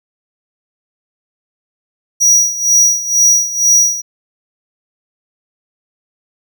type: tone with tremolo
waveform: square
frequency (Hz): 5790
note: F#8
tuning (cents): -38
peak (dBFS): -6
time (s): 2.2-4.02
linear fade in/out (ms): 20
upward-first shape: sine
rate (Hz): 2.1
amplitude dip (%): 80
effects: none